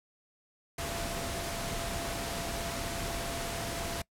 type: tone in noise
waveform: sine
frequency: 680 Hz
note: F5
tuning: 46 cents flat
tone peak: -41 dBFS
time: 0.78-4.02 s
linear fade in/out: 5 ms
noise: pink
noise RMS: -36 dBFS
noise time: 0.78-4.02 s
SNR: -8 dB
effects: noise-tail reverb RT60 0.1 s tail -23 dB re dry + low-pass 12000 Hz 12 dB/octave